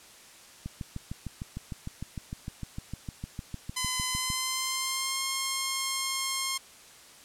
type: click train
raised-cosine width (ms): 5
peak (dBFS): -23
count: 25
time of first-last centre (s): 0.66-4.302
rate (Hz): 6.59
type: tone with pitch glide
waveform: 5% pulse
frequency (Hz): 1018 to 1068.6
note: C6 to C6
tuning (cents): -48 to +36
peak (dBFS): -16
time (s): 3.76-6.58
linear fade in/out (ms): 10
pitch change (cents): +84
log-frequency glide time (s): 4.08-5.21
effects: white hiss -52 dBFS RMS until 7.24 s + low-pass 10000 Hz 12 dB/octave

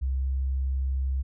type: tone with pitch glide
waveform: sine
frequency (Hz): 65.9 to 66.36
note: C2 to C2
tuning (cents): +13 to +25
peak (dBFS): -24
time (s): 0.01-1.23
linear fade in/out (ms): 20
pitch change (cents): +12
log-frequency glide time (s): 0.19-0.25
effects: none

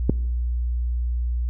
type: click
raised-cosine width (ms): 3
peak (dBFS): -4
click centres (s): 0.096
effects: noise-tail reverb RT60 1.0 s tail -23 dB re dry + added 60 Hz sine -21 dBFS peak until 1.49 s

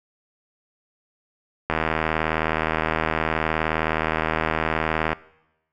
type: click train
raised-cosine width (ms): 0.5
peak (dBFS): -6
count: 273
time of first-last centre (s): 1.7-5.13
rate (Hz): 79.3
effects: noise-tail reverb RT60 0.9 s tail -20 dB re dry

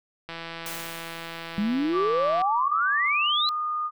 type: click train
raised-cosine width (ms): 0.3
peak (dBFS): -20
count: 354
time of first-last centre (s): 0.29-2.417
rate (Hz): 166
type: noise with exponential decay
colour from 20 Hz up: white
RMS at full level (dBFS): -35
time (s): 0.66-2.14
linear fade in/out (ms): 2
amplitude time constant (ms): 320
type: exponential sweep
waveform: sine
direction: up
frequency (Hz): 196.5 to 4113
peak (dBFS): -22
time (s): 1.58-3.49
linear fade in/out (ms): 0
type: tone with pitch glide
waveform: sine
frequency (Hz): 1166 to 1224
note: D6 to D#6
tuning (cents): -13 to -29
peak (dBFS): -25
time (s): 1.92-3.91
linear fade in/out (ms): 50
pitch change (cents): +84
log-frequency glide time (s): 3.04-3.53
effects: none

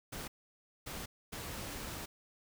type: noise bursts at uneven times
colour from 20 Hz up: pink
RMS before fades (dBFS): -43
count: 3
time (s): 0.12-0.28 / 0.86-1.06 / 1.32-2.06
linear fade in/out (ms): 10
effects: none

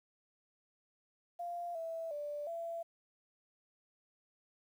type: tone with pitch steps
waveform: sine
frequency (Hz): 695 / 657 / 587 / 672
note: F5 / E5 / D5 / E5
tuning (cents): -9 / -6 / -1 / +33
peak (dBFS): -38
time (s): 1.39-2.83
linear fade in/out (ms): 10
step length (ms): 360
effects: 11-bit

